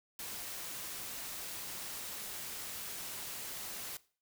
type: noise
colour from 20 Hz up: white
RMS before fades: -43 dBFS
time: 0.19-3.97 s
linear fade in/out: 2 ms
effects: noise-tail reverb RT60 0.4 s tail -19 dB re dry